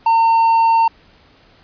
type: tone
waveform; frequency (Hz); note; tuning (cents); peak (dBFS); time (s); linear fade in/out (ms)
triangle; 910; A#5; -42; -8; 0.06-0.88; 5
effects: pink hiss -50 dBFS RMS until 1.63 s + resampled to 11025 Hz